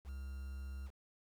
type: tone with quantisation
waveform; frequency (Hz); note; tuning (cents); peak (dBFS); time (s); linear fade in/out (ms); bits
triangle; 67.1; C2; +44; -40; 0.04-0.91; 50; 10
effects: none